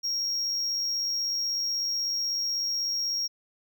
triangle tone with amplitude modulation, 5588 Hz, F8, in tune, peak -24 dBFS, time 0.03-3.28 s, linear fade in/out 20 ms, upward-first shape sine, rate 96.2 Hz, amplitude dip 25%, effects none

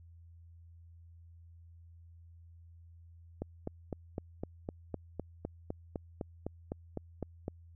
click train, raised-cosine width 2 ms, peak -23 dBFS, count 17, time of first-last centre 3.42-7.481 s, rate 3.94 Hz, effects added 84 Hz sine -53 dBFS peak until 7.75 s

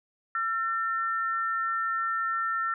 sine tone pair together, 1348.5 / 1800 Hz, E6 / A6, +39 / +39 cents, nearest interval perfect fourth, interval 500 cents, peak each -27 / -32 dBFS, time 0.35-2.74 s, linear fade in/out 2 ms, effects none

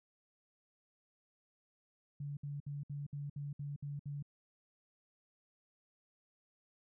sine tone bursts, 143.5 Hz, D3, 40 cents flat, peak -39 dBFS, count 9, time 2.2-4.226 s, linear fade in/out 5 ms, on 170 ms, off 62 ms, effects none

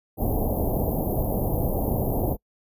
pink band-stop noise, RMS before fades -24 dBFS, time 0.17-2.37 s, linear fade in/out 50 ms, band 810 to 13000 Hz, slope 48 dB/octave, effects noise-tail reverb RT60 0.1 s tail -26 dB re dry + resampled to 32000 Hz

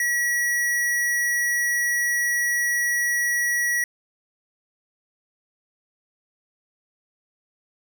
square tone, 1926 Hz, B6, 44 cents flat, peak -21 dBFS, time 0-3.84 s, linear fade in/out 2 ms, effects none

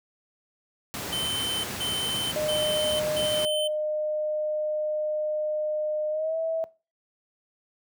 pink noise, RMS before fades -33 dBFS, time 0.94-3.45 s, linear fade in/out 0 ms
square tone bursts, 3073 Hz, G7, 35 cents flat, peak -28 dBFS, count 4, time 1.12-3.68 s, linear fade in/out 10 ms, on 520 ms, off 160 ms
sine tone with pitch glide, 610 to 650 Hz, D#5 to E5, -34 to -24 cents, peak -25 dBFS, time 2.36-6.64 s, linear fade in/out 0 ms, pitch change +110 cents, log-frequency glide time 6.1-6.37 s
effects noise-tail reverb RT60 0.3 s tail -20 dB re dry + high-pass 100 Hz 12 dB/octave

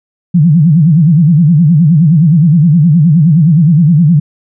sine tone with vibrato, 160 Hz, D#3, 49 cents sharp, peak -3 dBFS, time 0.34-4.2 s, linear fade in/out 10 ms, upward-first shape sine, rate 9.6 Hz, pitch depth 200 cents each way, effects none

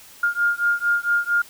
sine beating tone pair, 1410 / 1414.4 Hz, F6 / F6, +16 / +22 cents, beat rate 4.4 Hz, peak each -21 dBFS, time 0.23-1.42 s, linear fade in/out 5 ms, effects white hiss -46 dBFS RMS until 1.49 s

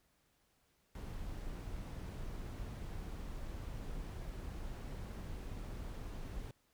brown noise, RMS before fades -44 dBFS, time 0.95-6.51 s, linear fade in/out 2 ms, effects pink hiss -75 dBFS RMS until 6.73 s

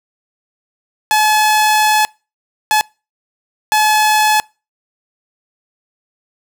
sawtooth tone bursts at uneven times, 856 Hz, A5, 48 cents flat, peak -6 dBFS, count 3, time 1.11-2.05 / 2.71-2.81 / 3.72-4.4 s, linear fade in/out 0 ms, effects noise-tail reverb RT60 0.3 s tail -26 dB re dry

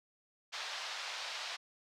white band-pass noise, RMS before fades -42 dBFS, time 0.52-1.57 s, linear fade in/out 20 ms, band 630 to 5000 Hz, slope 24 dB/octave, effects none

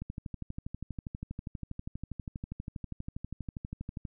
click train, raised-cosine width 5 ms, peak -25 dBFS, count 51, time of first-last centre 0.02-4.052 s, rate 12.4 Hz, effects none

